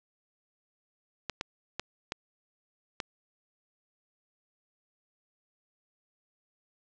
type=clicks; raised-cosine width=0.2 ms; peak=-15 dBFS; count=5; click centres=1.297 / 1.411 / 1.796 / 2.121 / 3.002 s; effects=low-pass 7000 Hz 12 dB/octave